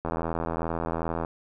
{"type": "click train", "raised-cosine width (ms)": 1, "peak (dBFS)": -15, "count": 100, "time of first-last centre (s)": [0.05, 1.249], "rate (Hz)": 82.6, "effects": []}